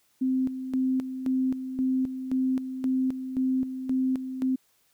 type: tone with tremolo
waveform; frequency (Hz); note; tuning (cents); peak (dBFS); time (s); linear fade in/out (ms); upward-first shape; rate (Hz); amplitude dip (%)
sine; 260; C4; -11; -22; 0.21-4.56; 10; square; 1.9; 65
effects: white hiss -67 dBFS RMS until 4.93 s